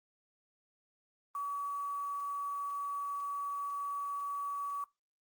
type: tone with quantisation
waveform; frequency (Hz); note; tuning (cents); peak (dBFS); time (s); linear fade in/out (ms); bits
sine; 1138; C#6; +45; -34; 1.35-4.84; 2; 9
effects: noise-tail reverb RT60 0.2 s tail -21 dB re dry + Opus 24 kbps